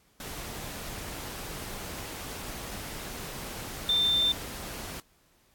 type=tone in noise; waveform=sine; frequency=3577 Hz; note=A7; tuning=28 cents sharp; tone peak=-22 dBFS; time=3.89-4.32 s; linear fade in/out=2 ms; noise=pink; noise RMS=-39 dBFS; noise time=0.2-5 s; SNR=+14 dB; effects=pink hiss -65 dBFS RMS until 5.54 s + AAC 64 kbps